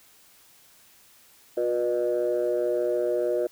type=tone cluster; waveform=sine; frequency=359.8 / 486.3 / 608 Hz; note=F#4 / B4 / D#5; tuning=-48 / -27 / -40 cents; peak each=-26 dBFS; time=1.57-3.47 s; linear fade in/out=5 ms; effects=tanh soft clip ceiling -16 dBFS + white hiss -56 dBFS RMS until 3.51 s